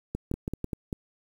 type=two click trains; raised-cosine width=3 ms; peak=-18 / -17 dBFS; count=4 / 4; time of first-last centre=0.34-0.928 / 0.15-0.643 s; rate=5.1 / 6.08 Hz; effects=8-bit